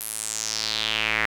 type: tone with band-pass filter sweep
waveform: square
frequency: 54.7 Hz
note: A1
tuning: 9 cents flat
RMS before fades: -27 dBFS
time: 0-1.26 s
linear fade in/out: 5 ms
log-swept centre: 12000 to 1900 Hz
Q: 3.5
effects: 8-bit